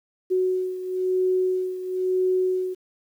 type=beating tone pair; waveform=sine; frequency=370 / 371 Hz; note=F#4 / F#4; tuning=0 / +5 cents; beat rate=1 Hz; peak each=-22 / -27 dBFS; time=0.3-2.75 s; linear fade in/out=20 ms; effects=9-bit